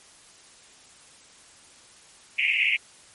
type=band-pass noise; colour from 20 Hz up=pink; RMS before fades=-23 dBFS; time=2.38-2.77 s; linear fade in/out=10 ms; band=2100 to 2800 Hz; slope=96 dB/octave; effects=white hiss -52 dBFS RMS until 3.14 s + MP3 48 kbps